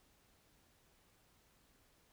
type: silence
effects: pink hiss -71 dBFS RMS until 2.12 s